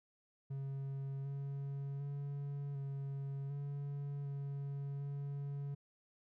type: tone with pitch steps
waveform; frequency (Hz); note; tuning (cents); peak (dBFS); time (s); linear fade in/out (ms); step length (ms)
triangle; 136.9 / 139.2 / 141.7 / 138.3 / 142 / 140.1 / 141.3; C#3 / C#3 / C#3 / C#3 / C#3 / C#3 / C#3; -21 / +8 / +38 / -4 / +42 / +19 / +34; -37; 0.5-5.75; 10; 750
effects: none